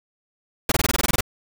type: noise bursts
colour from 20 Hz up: pink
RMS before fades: -20 dBFS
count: 11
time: 0.69-1.208 s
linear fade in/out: 5 ms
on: 28 ms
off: 21 ms
effects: none